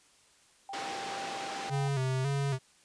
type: tone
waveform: sine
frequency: 788 Hz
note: G5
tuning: 9 cents sharp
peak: -38 dBFS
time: 0.69-1.88 s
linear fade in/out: 2 ms
type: band-pass noise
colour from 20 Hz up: pink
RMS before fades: -40 dBFS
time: 0.73-1.7 s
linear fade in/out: 5 ms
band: 310 to 5700 Hz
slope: 12 dB/octave
type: tone with vibrato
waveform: square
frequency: 135.1 Hz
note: C#3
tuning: 44 cents flat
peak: -29 dBFS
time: 1.69-2.59 s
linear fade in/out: 50 ms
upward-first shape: square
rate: 1.8 Hz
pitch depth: 59 cents each way
effects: white hiss -63 dBFS RMS until 2.84 s + resampled to 22050 Hz